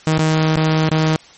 sawtooth tone with dropouts, 157.5 Hz, D#3, 21 cents sharp, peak -9 dBFS, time 0.07-1.16 s, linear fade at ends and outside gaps 0 ms, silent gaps 0.181-0.192 / 0.559-0.569 / 0.891-0.914 s, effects white hiss -44 dBFS RMS until 1.37 s + MP3 32 kbps

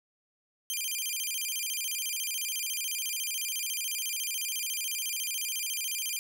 10% pulse tone with vibrato, 2746 Hz, F7, 30 cents flat, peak -23 dBFS, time 0.7-6.19 s, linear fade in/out 0 ms, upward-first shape square, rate 14 Hz, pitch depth 230 cents each way, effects none

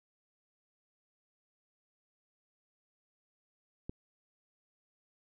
click, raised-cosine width 3 ms, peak -26 dBFS, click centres 3.895 s, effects none

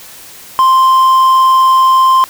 triangle tone with quantisation, 1046.5 Hz, C6, in tune, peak -3 dBFS, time 0.59-2.24 s, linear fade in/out 0 ms, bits 5, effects white hiss -34 dBFS RMS until 2.29 s

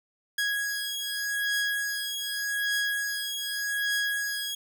sawtooth beating tone pair, 1656 / 1656.84 Hz, G#6 / G#6, -5 / -5 cents, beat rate 0.84 Hz, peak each -27 dBFS, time 0.38-4.55 s, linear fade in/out 5 ms, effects none

